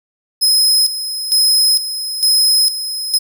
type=tone with tremolo; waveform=sawtooth; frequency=5110 Hz; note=D#8; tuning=45 cents sharp; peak=-7 dBFS; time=0.41-3.19 s; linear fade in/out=20 ms; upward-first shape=square; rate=1.1 Hz; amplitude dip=70%; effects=none